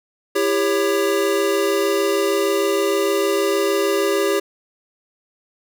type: chord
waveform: square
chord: C# diminished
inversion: first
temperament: just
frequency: 332.6 / 399.1 / 554.4 Hz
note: E4 / G4 / C#5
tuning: +16 / +31 / 0 cents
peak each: -25 / -19 / -24 dBFS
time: 0.35-4.4 s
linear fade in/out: 10 ms
effects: none